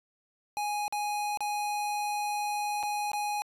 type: tone with dropouts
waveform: square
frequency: 830.6 Hz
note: G#5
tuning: in tune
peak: -30 dBFS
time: 0.57-3.42 s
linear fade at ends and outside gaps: 0 ms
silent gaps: 0.88-0.925 / 1.373-1.406 / 2.829-2.834 / 3.117-3.133 s
effects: resampled to 32000 Hz